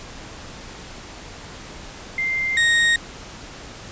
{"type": "tone pair in turn", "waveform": ["sine", "35% pulse"], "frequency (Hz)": [2093, 1864.7], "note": ["C7", "A#6"], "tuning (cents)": [0, 0], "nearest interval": "major second", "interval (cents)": 200, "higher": "first", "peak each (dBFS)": [-20, -13], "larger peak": "second", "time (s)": [[2.18, 2.57], [2.57, 2.96]], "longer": "neither", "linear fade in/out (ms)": 2, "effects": ["pink hiss -38 dBFS RMS until 3.91 s", "resampled to 16000 Hz"]}